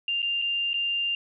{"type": "tone with dropouts", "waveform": "sine", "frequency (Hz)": 2794, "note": "F7", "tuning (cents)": 0, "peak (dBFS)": -24, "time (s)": [0.08, 1.15], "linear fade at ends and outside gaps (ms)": 2, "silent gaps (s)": [[0.22, 0.227], [0.417, 0.421], [0.733, 0.741]], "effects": []}